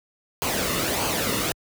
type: noise with flanger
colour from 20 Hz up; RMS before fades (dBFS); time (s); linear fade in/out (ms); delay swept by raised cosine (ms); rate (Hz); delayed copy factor
pink; -25; 0.42-1.52; 0; 0.54 to 1.28; 1.6; -0.55
effects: high-pass 60 Hz 12 dB/octave